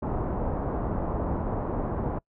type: low-pass noise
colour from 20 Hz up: pink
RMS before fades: -29 dBFS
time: 0.02-2.19 s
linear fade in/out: 10 ms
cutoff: 1000 Hz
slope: 24 dB/octave
effects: noise-tail reverb RT60 0.1 s tail -25 dB re dry